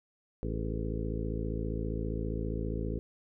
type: harmonic tone with a mistuned harmonic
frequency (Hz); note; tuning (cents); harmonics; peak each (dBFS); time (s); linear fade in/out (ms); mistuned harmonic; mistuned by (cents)
55; A1; 0; 1 / 2 / 3 / 4 / 5 / 6 / 7 / 8 / 9; -35 / -38 / -40 / -41 / -42 / -43 / -43 / -44 / -45; 0.43-2.99; 0; 7; +87
effects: none